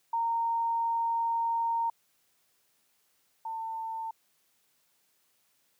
sine tone pair in turn, 923 / 897.8 Hz, A#5 / A5, -17 / +35 cents, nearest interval unison, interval 48 cents, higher first, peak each -26 / -33 dBFS, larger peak first, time 0.13-1.9 / 3.45-4.11 s, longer first, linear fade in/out 5 ms, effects white hiss -71 dBFS RMS until 5.79 s + high-pass 100 Hz 12 dB/octave

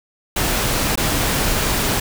pink noise with dropouts, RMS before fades -19 dBFS, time 0.36-2 s, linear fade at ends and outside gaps 5 ms, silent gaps 0.957-0.974 s, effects none

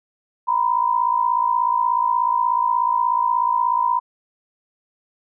sine tone pair together, 952 / 1008.6 Hz, A#5 / B5, +36 / +36 cents, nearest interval minor second, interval 100 cents, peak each -19 dBFS, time 0.47-4 s, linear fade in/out 20 ms, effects none

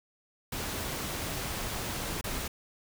pink noise with dropouts, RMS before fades -35 dBFS, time 0.52-2.48 s, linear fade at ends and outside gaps 5 ms, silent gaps 2.212-2.24 s, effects none

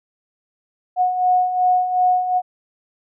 sine beating tone pair, 728 / 730.7 Hz, F#5 / F#5, -28 / -22 cents, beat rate 2.7 Hz, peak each -22 / -15 dBFS, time 0.96-2.42 s, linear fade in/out 50 ms, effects none

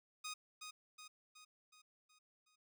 10% pulse tone with echo, 1244.5 Hz, D#6, in tune, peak -35 dBFS, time 0.24-0.34 s, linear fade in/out 10 ms, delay 370 ms, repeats 6, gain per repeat -5 dB, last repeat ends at 2.56 s, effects none

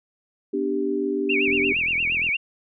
sine chord, G major, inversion first, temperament equal, 246.9 / 293.7 / 392 Hz, B3 / D4 / G4, 0 / 0 / 0 cents, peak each -29 / -26 / -24 dBFS, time 0.53-1.73 s, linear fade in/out 10 ms
sine tone with vibrato, 2491 Hz, D#7, 1 cent sharp, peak -20 dBFS, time 1.29-2.37 s, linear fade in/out 10 ms, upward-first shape sine, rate 8.6 Hz, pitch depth 200 cents each way
click train, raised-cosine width 3 ms, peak -28 dBFS, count 35, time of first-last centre 1.48-2.29 s, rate 42 Hz
effects none

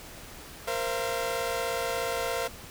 sawtooth chord, Bb suspended second, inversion none, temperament equal with one note detuned, 466.2 / 523.3 / 680.9 Hz, Bb4 / C5 / F5, 0 / 0 / -44 cents, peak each -29 dBFS, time 0.67-2.48 s, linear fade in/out 10 ms, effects pink hiss -45 dBFS RMS until 2.7 s

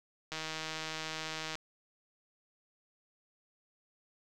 click train, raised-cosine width 0.2 ms, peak -21 dBFS, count 196, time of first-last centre 0.32-1.554 s, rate 158 Hz, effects none

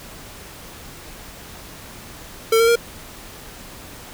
square tone with pitch steps, 449.5 / 458.9 / 468.6 Hz, A4 / A#4 / A#4, +37 / -27 / +9 cents, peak -13 dBFS, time 2.52-2.757 s, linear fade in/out 5 ms, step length 79 ms, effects pink hiss -39 dBFS RMS until 4.13 s

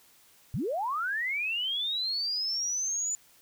sine linear sweep, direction up, 91.8 to 7040 Hz, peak -28 dBFS, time 0.54-3.15 s, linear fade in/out 0 ms, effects white hiss -60 dBFS RMS until 3.41 s

